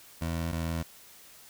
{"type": "tone pair in turn", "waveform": "20% pulse", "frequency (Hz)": [82.9, 82.37], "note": ["E2", "E2"], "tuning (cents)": [10, -1], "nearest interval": "unison", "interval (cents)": 11, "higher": "first", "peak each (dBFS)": -25, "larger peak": "neither", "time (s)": [[0.21, 0.52], [0.52, 0.83]], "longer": "neither", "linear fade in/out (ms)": 10, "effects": ["white hiss -53 dBFS RMS until 1.49 s"]}